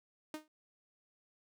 sawtooth tone with exponential decay, 308.2 Hz, D#4, 16 cents flat, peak -34 dBFS, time 0.34-0.48 s, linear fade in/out 2 ms, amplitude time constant 29 ms, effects none

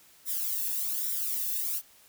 violet noise with flanger, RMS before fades -31 dBFS, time 0.25-1.82 s, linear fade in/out 50 ms, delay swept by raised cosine 0.54 to 1.15 ms, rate 1.2 Hz, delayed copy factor +0.85, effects white hiss -58 dBFS RMS until 2.08 s

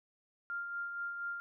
sine tone with tremolo, 1396.9 Hz, F6, in tune, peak -35 dBFS, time 0.5-1.4 s, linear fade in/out 0 ms, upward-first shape sine, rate 4.2 Hz, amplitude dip 40%, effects none

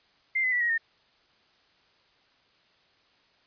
sine tone with pitch steps, 2093 / 2024 / 1957.4 / 1892.9 / 1830.5 Hz, C7 / B6 / B6 / A#6 / A#6, 0 / +42 / -16 / +26 / -32 cents, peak -23 dBFS, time 0.35-0.78 s, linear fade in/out 10 ms, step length 86 ms, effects white hiss -64 dBFS RMS until 3.46 s + resampled to 11025 Hz

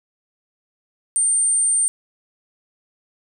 sine tone, 8870 Hz, C#9, in tune, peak -15 dBFS, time 1.16-1.88 s, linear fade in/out 0 ms, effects none

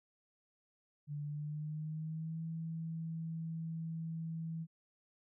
sine tone with pitch glide, 146.83 to 162.92 Hz, D3 to E3, 0 to -20 cents, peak -38 dBFS, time 1.07-4.67 s, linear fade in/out 50 ms, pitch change +180 cents, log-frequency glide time 1.24-2.42 s, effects none

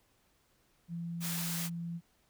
sine tone, 169.5 Hz, E3, 49 cents sharp, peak -36 dBFS, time 0.88-2.01 s, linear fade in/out 50 ms
white high-pass noise, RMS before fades -38 dBFS, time 1.2-1.7 s, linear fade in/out 50 ms, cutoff 640 Hz, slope 12 dB/octave
effects pink hiss -71 dBFS RMS until 2.29 s

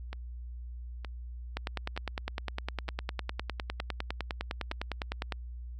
two click trains, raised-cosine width 0.3 ms, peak -17 / -24 dBFS, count 38 / 6, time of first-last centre 1.57-5.323 / 0.13-4.717 s, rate 9.86 / 1.09 Hz, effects added 60 Hz sine -39 dBFS peak until 5.79 s

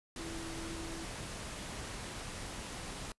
sine tone in noise, 329.9 Hz, E4, 1 cent sharp, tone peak -43 dBFS, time 0.19-1.05 s, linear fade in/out 2 ms, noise pink, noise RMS -43 dBFS, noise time 0.16-3.12 s, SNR -3 dB, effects noise-tail reverb RT60 0.1 s tail -24 dB re dry + resampled to 24000 Hz

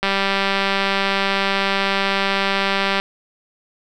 click train, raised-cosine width 0.3 ms, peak -3 dBFS, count 583, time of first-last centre 0.03-2.999 s, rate 196 Hz, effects none

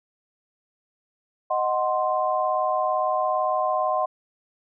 sine chord, C diminished, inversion first, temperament equal, 622.3 / 740 / 1046.5 Hz, Eb5 / Gb5 / C6, 0 / 0 / 0 cents, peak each -25 dBFS, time 1.5-4.06 s, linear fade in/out 10 ms, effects none

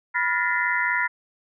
sine tone cluster, 982 / 1413 / 1757 / 1861 / 2037 Hz, B5 / F6 / A6 / A#6 / C7, -10 / +20 / -3 / -3 / -47 cents, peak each -27 dBFS, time 0.14-1.08 s, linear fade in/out 20 ms, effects none

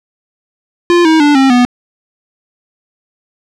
square tone with pitch steps, 347.7 / 318.8 / 292.4 / 268.1 / 245.9 Hz, F4 / D#4 / D4 / C4 / B3, -8 / +42 / -7 / +42 / -7 cents, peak -6 dBFS, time 0.9-1.65 s, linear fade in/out 0 ms, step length 150 ms, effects low-pass 5000 Hz 12 dB/octave

